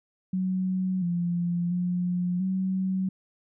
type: tone with pitch steps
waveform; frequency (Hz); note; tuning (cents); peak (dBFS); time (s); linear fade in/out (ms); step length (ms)
sine; 186.2 / 173.6 / 178.3 / 188.5; F#3 / F3 / F3 / F#3; +11 / -10 / +36 / +32; -24; 0.33-3.09; 5; 690
effects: none